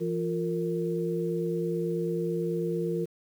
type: tone cluster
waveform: sine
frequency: 169.4 / 351.4 / 460.5 Hz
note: E3 / F4 / A#4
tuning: +48 / +11 / -21 cents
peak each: -31 dBFS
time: 0-3.06 s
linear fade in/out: 20 ms
effects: 9-bit